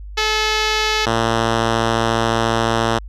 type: tone pair in turn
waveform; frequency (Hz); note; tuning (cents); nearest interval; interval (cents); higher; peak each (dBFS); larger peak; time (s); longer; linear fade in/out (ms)
5% pulse; 431.5 / 114.29; A4 / A#2; -34 / -34; octave + major seventh; 2300; first; -4; neither; 0.17-1.06 / 1.06-2.99; second; 10
effects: added 50 Hz sine -30 dBFS peak until 3.08 s + low-pass 6000 Hz 12 dB/octave